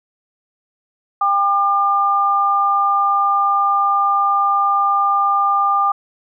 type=tone pair together; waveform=sine; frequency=797.2 / 1200 Hz; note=G5 / D6; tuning=+29 / +37 cents; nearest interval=perfect fifth; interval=708 cents; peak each=-18 / -14 dBFS; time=1.21-5.92 s; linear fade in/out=5 ms; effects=none